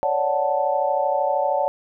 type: chord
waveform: sine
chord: D major seventh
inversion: third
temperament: equal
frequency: 554.4 / 587.3 / 740 / 880 Hz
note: C#5 / D5 / F#5 / A5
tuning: 0 / 0 / 0 / 0 cents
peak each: -24 dBFS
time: 0.03-1.68 s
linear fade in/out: 0 ms
effects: none